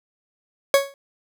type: tone with exponential decay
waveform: 40% pulse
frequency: 554.4 Hz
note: C#5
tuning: in tune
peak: -9 dBFS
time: 0.74-0.94 s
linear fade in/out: 1 ms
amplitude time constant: 43 ms
effects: none